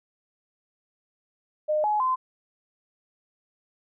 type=tone with pitch steps; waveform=sine; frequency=610 / 844 / 1031 Hz; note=D#5 / G#5 / C6; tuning=-34 / +28 / -26 cents; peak=-21 dBFS; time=1.68-2.16 s; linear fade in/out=20 ms; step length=160 ms; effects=none